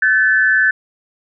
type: tone pair together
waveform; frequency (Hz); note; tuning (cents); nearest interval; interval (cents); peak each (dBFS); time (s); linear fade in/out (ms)
sine; 1521.5 / 1741; F#6 / A6; +48 / -19; major second; 233; -13; 0.02-0.71; 5
effects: none